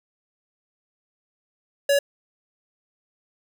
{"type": "tone", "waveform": "square", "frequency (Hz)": 564, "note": "C#5", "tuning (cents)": 30, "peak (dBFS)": -17, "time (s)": [1.89, 1.99], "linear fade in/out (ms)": 5, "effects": []}